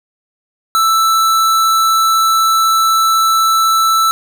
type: tone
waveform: square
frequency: 1322 Hz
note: E6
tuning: 5 cents sharp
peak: -10 dBFS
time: 0.75-4.11 s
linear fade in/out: 0 ms
effects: none